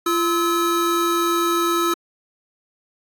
square tone pair together, 342.8 / 1294.2 Hz, F4 / E6, -32 / -32 cents, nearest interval octave + major seventh, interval 2300 cents, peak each -21 dBFS, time 0.06-1.94 s, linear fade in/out 5 ms, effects AAC 64 kbps

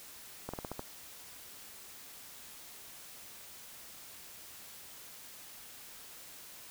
slowing click train, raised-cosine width 1 ms, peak -24 dBFS, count 6, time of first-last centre 0.49-0.794 s, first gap 46 ms, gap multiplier 1.14, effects white hiss -51 dBFS RMS until 6.7 s

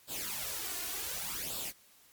white noise with flanger, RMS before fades -38 dBFS, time 0.07-1.73 s, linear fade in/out 50 ms, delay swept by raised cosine 0.24 to 2.84 ms, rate 0.67 Hz, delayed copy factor +0.7, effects white hiss -62 dBFS RMS until 2.12 s + MP3 96 kbps

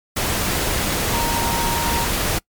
sine tone in noise, 932.3 Hz, A#5, in tune, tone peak -23 dBFS, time 1.13-2.05 s, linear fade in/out 10 ms, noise pink, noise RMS -21 dBFS, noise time 0.16-2.39 s, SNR -5 dB, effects noise-tail reverb RT60 0.1 s tail -25 dB re dry + MP3 96 kbps

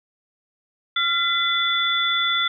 sine tone cluster, 1378 / 2021 / 3471 Hz, F6 / B6 / A7, -24 / +39 / -24 cents, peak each -23 / -26 / -21 dBFS, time 0.96-2.48 s, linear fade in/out 5 ms, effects none

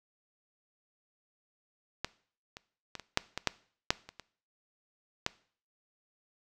clicks, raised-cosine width 0.2 ms, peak -14 / -26 / -21 / -24 / -7 / -16 / -8 / -6 / -27 / -26 / -11 dBFS, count 11, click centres 2.046 / 2.569 / 2.953 / 2.997 / 3.174 / 3.376 / 3.473 / 3.905 / 4.09 / 4.197 / 5.264 s, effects noise-tail reverb RT60 0.5 s tail -20 dB re dry

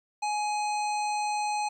harmonic tone with a mistuned harmonic, 838 Hz, G#5, 15 cents sharp, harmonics 1 / 3 / 5 / 7 / 9 / 10, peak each -27 / -37 / -41 / -44 / -46 / -47 dBFS, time 0.22-1.69 s, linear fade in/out 10 ms, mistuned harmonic 7, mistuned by +57 cents, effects 11-bit

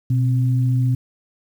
sine tone pair together, 124.45 / 263.7 Hz, B2 / C4, +14 / +14 cents, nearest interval octave + minor second, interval 1300 cents, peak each -15 / -27 dBFS, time 0.1-0.95 s, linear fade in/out 5 ms, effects 8-bit

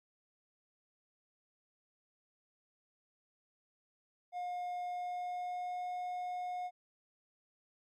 triangle tone with pitch glide, 715 to 721.6 Hz, F5 to F#5, +41 to -44 cents, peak -35 dBFS, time 4.32-6.71 s, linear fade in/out 50 ms, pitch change +15 cents, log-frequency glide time 4.85-5.89 s, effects Opus 48 kbps

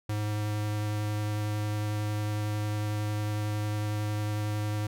square tone with vibrato, 105.4 Hz, G#2, 26 cents sharp, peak -29 dBFS, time 0.09-4.87 s, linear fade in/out 5 ms, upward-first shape triangle, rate 11 Hz, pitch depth 11 cents each way, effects none

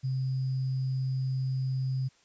sine tone with sample-and-hold, 131.3 Hz, C3, 6 cents sharp, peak -27 dBFS, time 0.03-2.09 s, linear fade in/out 20 ms, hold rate 4900 Hz, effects white hiss -64 dBFS RMS until 2.24 s + resampled to 16000 Hz

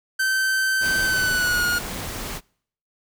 45% pulse tone with pitch glide, 1546 to 1434.2 Hz, G6 to F6, -24 to +46 cents, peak -19 dBFS, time 0.19-1.79 s, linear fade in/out 10 ms, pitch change -130 cents, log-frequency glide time 1.03-1.66 s
pink noise, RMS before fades -31 dBFS, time 0.8-2.41 s, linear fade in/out 50 ms
effects noise-tail reverb RT60 0.6 s tail -26 dB re dry

